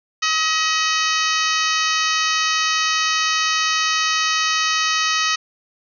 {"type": "harmonic tone with a mistuned harmonic", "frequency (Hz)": 635, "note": "D#5", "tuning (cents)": 35, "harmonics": [2, 3, 4, 5, 6, 7, 8, 9, 10], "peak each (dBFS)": [-22, -24, -25, -26, -27, -27, -28, -29, -29], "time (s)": [0.22, 5.36], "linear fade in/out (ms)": 10, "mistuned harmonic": 5, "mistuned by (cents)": -75, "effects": []}